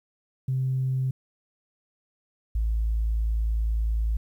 sine tone pair in turn, 130.81 / 55 Hz, C3 / A1, 0 / 0 cents, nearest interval octave + minor third, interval 1500 cents, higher first, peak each -22 / -21 dBFS, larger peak second, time 0.48-1.11 / 2.55-4.17 s, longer second, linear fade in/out 5 ms, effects tanh soft clip ceiling -18 dBFS + 10-bit

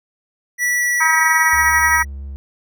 square tone with pitch glide, 1950 to 1926.5 Hz, B6 to B6, -23 to -44 cents, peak -16 dBFS, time 0.58-2.05 s, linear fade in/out 50 ms, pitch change -21 cents, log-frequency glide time 0.75-1.71 s
harmonic tone, 319.2 Hz, D#4, 44 cents sharp, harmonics 3 / 4 / 5 / 6 / 7, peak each -19 / -20 / -21 / -22 / -22 dBFS, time 1-2.03 s, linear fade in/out 10 ms
triangle tone with vibrato, 69 Hz, C#2, 7 cents flat, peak -25 dBFS, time 1.53-2.36 s, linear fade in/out 0 ms, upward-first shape sine, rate 5.9 Hz, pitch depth 12 cents each way
effects none

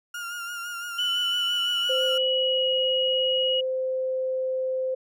35% pulse tone with vibrato, 1407 Hz, F6, 12 cents sharp, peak -30 dBFS, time 0.14-2.18 s, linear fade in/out 5 ms, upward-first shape sine, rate 5.9 Hz, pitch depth 36 cents each way
sine tone with pitch glide, 2993 to 2899 Hz, F#7 to F#7, +19 to -36 cents, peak -23 dBFS, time 0.98-3.61 s, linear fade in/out 10 ms, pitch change -55 cents, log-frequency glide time 1.14-2.68 s
sine tone, 519 Hz, C5, 14 cents flat, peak -24 dBFS, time 1.89-4.95 s, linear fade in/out 10 ms
effects none

